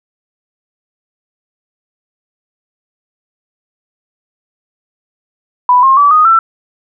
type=tone with pitch steps; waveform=sine; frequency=991 / 1068.3 / 1151.6 / 1241.4 / 1338.2 Hz; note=B5 / C6 / D6 / D#6 / E6; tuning=+6 / +36 / -34 / -4 / +26 cents; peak=-4 dBFS; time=5.69-6.39 s; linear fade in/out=2 ms; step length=140 ms; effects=none